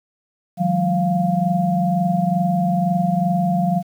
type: tone cluster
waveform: sine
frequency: 157 / 180.4 / 202.6 / 698 Hz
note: D#3 / F#3 / G#3 / F5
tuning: +16 / -44 / -43 / -1 cents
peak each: -25 / -18 / -27 / -21 dBFS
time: 0.57-3.83 s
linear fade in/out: 50 ms
effects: 8-bit